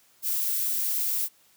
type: noise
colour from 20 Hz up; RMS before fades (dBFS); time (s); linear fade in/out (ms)
violet; -27; 0.22-1.29; 50
effects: white hiss -61 dBFS RMS until 1.56 s + high-pass 80 Hz 12 dB/octave